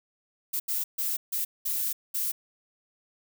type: noise bursts at uneven times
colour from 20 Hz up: violet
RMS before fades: -29 dBFS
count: 6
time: 0.53-0.6 / 0.68-0.84 / 0.98-1.17 / 1.32-1.45 / 1.65-1.93 / 2.14-2.32 s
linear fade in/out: 10 ms
effects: none